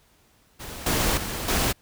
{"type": "noise with level steps", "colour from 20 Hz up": "pink", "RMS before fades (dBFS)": [-37, -23, -31, -23], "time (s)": [0.59, 1.73], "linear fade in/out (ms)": 20, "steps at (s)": [0.86, 1.17, 1.48], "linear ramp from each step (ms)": 5, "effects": ["pink hiss -61 dBFS RMS until 1.81 s"]}